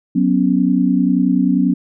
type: chord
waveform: sine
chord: F# suspended fourth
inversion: none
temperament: equal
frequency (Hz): 185 / 246.9 / 277.2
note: F#3 / B3 / C#4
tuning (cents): 0 / 0 / 0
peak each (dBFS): -16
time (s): 0.15-1.74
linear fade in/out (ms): 10
effects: none